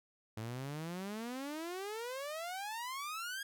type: exponential sweep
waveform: sawtooth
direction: up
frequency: 106.7 to 1650 Hz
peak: -36 dBFS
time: 0.37-3.43 s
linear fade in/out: 5 ms
effects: none